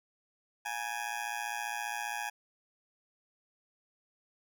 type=tone with amplitude modulation; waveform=20% pulse; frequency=830.6 Hz; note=G#5; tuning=in tune; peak=-26 dBFS; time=0.65-2.3 s; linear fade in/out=10 ms; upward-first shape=sine; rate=115 Hz; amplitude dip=85%; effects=none